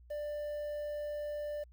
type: tone with quantisation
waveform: triangle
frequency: 592 Hz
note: D5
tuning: 14 cents sharp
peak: -34 dBFS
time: 0.1-1.64 s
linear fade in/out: 10 ms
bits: 10
effects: added 60 Hz sine -55 dBFS peak until 1.72 s